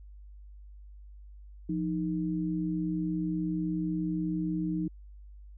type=tone pair together; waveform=sine; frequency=174.61 / 311.1 Hz; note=F3 / D#4; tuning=0 / 0 cents; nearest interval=minor seventh; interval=1000 cents; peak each=-31 / -31 dBFS; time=1.69-4.88 s; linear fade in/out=5 ms; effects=added 50 Hz sine -46 dBFS peak until 5.57 s